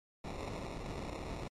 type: noise with sample-and-hold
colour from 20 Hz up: pink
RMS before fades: -42 dBFS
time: 0.24-1.48 s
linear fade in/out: 5 ms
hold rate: 1575 Hz
effects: low-pass 7000 Hz 12 dB/octave + MP3 64 kbps